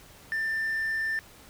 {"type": "tone", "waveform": "triangle", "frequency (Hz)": 1784, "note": "A6", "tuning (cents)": 23, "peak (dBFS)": -24, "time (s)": [0.32, 1.19], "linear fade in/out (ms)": 0, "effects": ["tanh soft clip ceiling -21 dBFS", "pink hiss -52 dBFS RMS until 1.49 s"]}